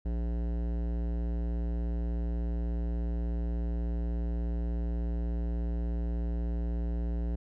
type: tone with hard clipping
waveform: sine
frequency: 58.27 Hz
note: A#1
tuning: in tune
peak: -31 dBFS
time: 0.05-7.36 s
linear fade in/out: 10 ms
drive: 16 dB
effects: none